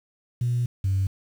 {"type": "tone pair in turn", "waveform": "sine", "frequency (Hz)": [121.3, 96.16], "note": ["B2", "G2"], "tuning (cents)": [-31, -33], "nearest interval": "major third", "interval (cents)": 402, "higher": "first", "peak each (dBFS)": [-20, -19], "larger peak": "second", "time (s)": [[0.41, 0.66], [0.84, 1.07]], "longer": "first", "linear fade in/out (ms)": 5, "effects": ["tanh soft clip ceiling -17 dBFS", "8-bit"]}